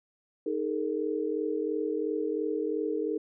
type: chord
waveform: sine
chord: D# suspended fourth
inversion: none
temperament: equal with one note detuned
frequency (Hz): 311.1 / 415.3 / 458.2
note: D#4 / G#4 / A#4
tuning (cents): 0 / 0 / -30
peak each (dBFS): -32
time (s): 0.46-3.18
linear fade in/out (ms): 5
effects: none